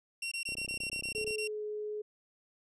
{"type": "tone bursts", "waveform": "sawtooth", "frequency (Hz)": 2740, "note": "F7", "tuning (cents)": -34, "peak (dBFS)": -31, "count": 11, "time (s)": [0.22, 1.476], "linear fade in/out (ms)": 5, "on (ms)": 96, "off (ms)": 20}
{"type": "click train", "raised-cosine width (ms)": 2, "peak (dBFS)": -34, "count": 27, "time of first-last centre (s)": [0.49, 1.308], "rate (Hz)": 31.8}
{"type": "tone with pitch glide", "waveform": "sine", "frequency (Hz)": [430, 422.4], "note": ["A4", "G#4"], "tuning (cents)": [-40, 29], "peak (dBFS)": -35, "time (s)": [1.15, 2.02], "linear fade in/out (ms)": 10, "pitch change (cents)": -31, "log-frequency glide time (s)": [1.36, 1.64]}
{"effects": ["resampled to 24000 Hz"]}